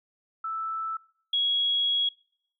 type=tone pair in turn; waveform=sine; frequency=1318.5 / 3322 Hz; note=E6 / G#7; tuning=0 / 0 cents; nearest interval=octave + major third; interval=1600 cents; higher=second; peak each=-29 / -22 dBFS; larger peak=second; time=0.44-0.97 / 1.33-2.09 s; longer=second; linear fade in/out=5 ms; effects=noise-tail reverb RT60 0.7 s tail -25 dB re dry